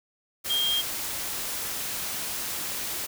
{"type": "tone in noise", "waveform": "sine", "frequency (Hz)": 3216, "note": "G7", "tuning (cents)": 44, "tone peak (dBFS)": -23, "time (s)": [0.49, 0.82], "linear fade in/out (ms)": 20, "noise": "white", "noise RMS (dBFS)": -32, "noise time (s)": [0.44, 3.07], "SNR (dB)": 6, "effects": []}